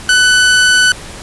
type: tone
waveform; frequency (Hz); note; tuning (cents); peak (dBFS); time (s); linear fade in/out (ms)
sawtooth; 1496; F#6; +19; -3; 0.09-0.92; 2
effects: pink hiss -30 dBFS RMS until 1.22 s + resampled to 24000 Hz